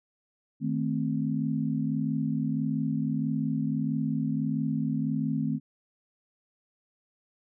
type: chord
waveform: sine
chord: A diminished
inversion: second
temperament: equal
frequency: 155.56 / 220 / 261.6 Hz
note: Eb3 / A3 / C4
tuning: 0 / 0 / 0 cents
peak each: -30 / -30 / -30 dBFS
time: 0.6-5.6 s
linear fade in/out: 50 ms
effects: none